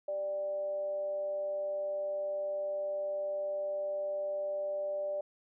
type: tone with frequency modulation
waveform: sine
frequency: 590 Hz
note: D5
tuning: 8 cents sharp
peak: -32 dBFS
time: 0.08-5.21 s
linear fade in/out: 5 ms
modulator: 200 Hz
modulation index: 0.22
effects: none